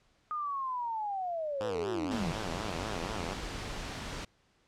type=linear sweep; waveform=sine; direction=down; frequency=1240 to 146.83 Hz; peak=-32 dBFS; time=0.31-2.32 s; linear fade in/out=0 ms
type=tone with vibrato; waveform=5% pulse; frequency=95.3 Hz; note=G2; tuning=48 cents flat; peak=-25 dBFS; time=1.6-3.34 s; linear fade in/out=10 ms; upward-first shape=sine; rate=4.1 Hz; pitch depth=270 cents each way
type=noise; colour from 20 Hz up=pink; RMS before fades=-39 dBFS; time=2.11-4.25 s; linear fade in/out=5 ms
effects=pink hiss -69 dBFS RMS until 4.67 s + low-pass 6000 Hz 12 dB/octave